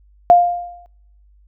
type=tone with exponential decay; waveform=sine; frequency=702 Hz; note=F5; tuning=9 cents sharp; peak=-3 dBFS; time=0.3-0.86 s; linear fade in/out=0 ms; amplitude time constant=120 ms; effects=noise-tail reverb RT60 0.8 s tail -24 dB re dry + added 50 Hz sine -48 dBFS peak until 1.47 s